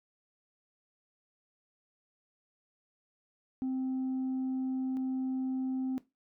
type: tone pair in turn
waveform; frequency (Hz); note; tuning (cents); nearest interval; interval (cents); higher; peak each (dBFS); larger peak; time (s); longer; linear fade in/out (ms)
sine; 260.7 / 260.7; C4 / C4; -6 / -6; unison; 0; neither; -28 / -28; neither; 3.62-4.97 / 4.97-5.98; first; 0
effects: noise-tail reverb RT60 0.2 s tail -18 dB re dry + tanh soft clip ceiling -29 dBFS